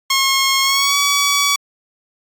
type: tone with pitch glide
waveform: 10% pulse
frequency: 1080 to 1137.6 Hz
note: C#6 to C#6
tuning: -45 to +45 cents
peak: -5 dBFS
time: 0.1-1.56 s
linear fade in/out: 5 ms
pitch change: +90 cents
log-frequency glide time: 0.62-0.97 s
effects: AAC 64 kbps